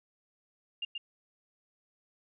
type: tone with echo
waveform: sine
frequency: 2807 Hz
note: F7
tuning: 8 cents sharp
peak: -32 dBFS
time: 0.82-0.85 s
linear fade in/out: 5 ms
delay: 130 ms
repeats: 1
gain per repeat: -3 dB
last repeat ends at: 0.98 s
effects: none